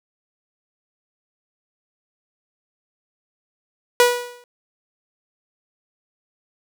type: tone with exponential decay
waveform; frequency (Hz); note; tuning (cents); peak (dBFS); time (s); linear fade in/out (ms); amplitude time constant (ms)
sawtooth; 487.2; B4; -24; -5; 4-4.44; 1; 95
effects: none